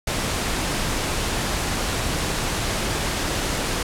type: noise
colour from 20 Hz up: pink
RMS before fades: -24 dBFS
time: 0.07-3.83 s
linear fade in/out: 5 ms
effects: low-pass 10000 Hz 12 dB/octave